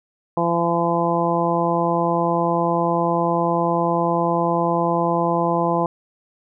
harmonic tone, 170 Hz, F3, 46 cents flat, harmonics 1 / 2 / 3 / 4 / 5 / 6, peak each -24 / -24 / -24 / -24 / -24 / -24 dBFS, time 0.37-5.86 s, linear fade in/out 2 ms, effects none

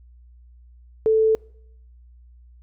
sine tone, 440 Hz, A4, in tune, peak -14 dBFS, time 1.06-1.35 s, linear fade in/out 0 ms, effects noise-tail reverb RT60 0.7 s tail -26 dB re dry + added 60 Hz sine -46 dBFS peak until 2.62 s

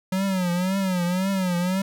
square tone with vibrato, 184.7 Hz, F#3, 3 cents flat, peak -22 dBFS, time 0.12-1.82 s, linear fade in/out 5 ms, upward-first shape triangle, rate 1.9 Hz, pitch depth 120 cents each way, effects none

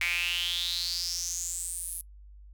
sawtooth tone with high-pass filter sweep, 173.9 Hz, F3, 7 cents flat, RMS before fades -32 dBFS, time 0.01-2.01 s, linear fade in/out 2 ms, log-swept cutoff 2200 to 11000 Hz, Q 7.5, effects noise-tail reverb RT60 0.1 s tail -23 dB re dry + added 50 Hz sine -47 dBFS peak until 2.53 s

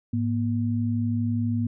sine tone pair together, 106.2 / 238.4 Hz, G#2 / A#3, +39 / +39 cents, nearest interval octave + major second, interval 1400 cents, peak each -25 dBFS, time 0.13-1.67 s, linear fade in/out 5 ms, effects none

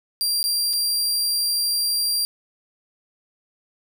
sawtooth tone with dropouts, 4743 Hz, D8, 16 cents sharp, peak -17 dBFS, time 0.21-2.25 s, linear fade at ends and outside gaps 0 ms, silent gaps 0.429-0.44 / 0.731-0.735 s, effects none

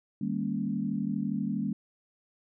sine chord, Eb dominant seventh, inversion none, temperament equal with one note detuned, 155.56 / 200.7 / 233.1 / 277.2 Hz, Eb3 / G3 / Bb3 / Db4, 0 / +41 / 0 / 0 cents, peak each -37 / -31 / -33 / -36 dBFS, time 0.21-1.73 s, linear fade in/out 5 ms, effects none

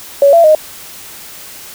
sine tone with pitch steps, 562 / 674 / 619 Hz, C#5 / E5 / D#5, +24 / +38 / -9 cents, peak -3 dBFS, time 0.22-0.55 s, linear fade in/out 2 ms, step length 110 ms, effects white hiss -32 dBFS RMS until 1.74 s

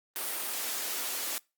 white high-pass noise, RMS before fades -34 dBFS, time 0.16-1.38 s, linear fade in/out 0 ms, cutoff 270 Hz, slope 24 dB/octave, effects noise-tail reverb RT60 0.3 s tail -26 dB re dry + Opus 32 kbps

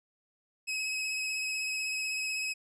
sawtooth tone with vibrato, 2556 Hz, D#7, 46 cents sharp, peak -28 dBFS, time 0.67-2.54 s, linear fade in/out 20 ms, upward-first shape sine, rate 16 Hz, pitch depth 18 cents each way, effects resampled to 22050 Hz

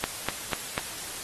click train, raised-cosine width 0.3 ms, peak -9 dBFS, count 4, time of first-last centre 0.04-0.779 s, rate 4.06 Hz, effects white hiss -37 dBFS RMS until 1.23 s + AAC 32 kbps

